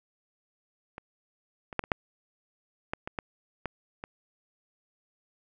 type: clicks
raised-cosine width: 0.5 ms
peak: -25 / -25 / -11 / -25 / -9 / -15 / -20 / -16 / -17 / -22 dBFS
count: 10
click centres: 0.981 / 1.728 / 1.793 / 1.839 / 1.918 / 2.935 / 3.075 / 3.188 / 3.657 / 4.039 s
effects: none